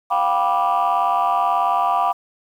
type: chord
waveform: sine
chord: G dominant seventh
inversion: third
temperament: just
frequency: 705.6 / 784 / 980 / 1176 Hz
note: F5 / G5 / B5 / D6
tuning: +18 / 0 / -14 / +2 cents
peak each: -20 dBFS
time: 0.1-2.13 s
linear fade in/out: 20 ms
effects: tanh soft clip ceiling -10 dBFS + 8-bit